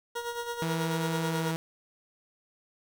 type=tone with tremolo; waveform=20% pulse; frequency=473.9 Hz; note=A#4; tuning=28 cents sharp; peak=-26 dBFS; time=0.15-1.52 s; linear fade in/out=10 ms; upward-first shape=sine; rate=9.2 Hz; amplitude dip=60%
type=tone with pitch glide; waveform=sawtooth; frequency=164.81 to 163.48 Hz; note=E3 to E3; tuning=0 to -14 cents; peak=-25 dBFS; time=0.62-1.56 s; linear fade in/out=0 ms; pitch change=-14 cents; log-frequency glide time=1.27-1.42 s
effects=9-bit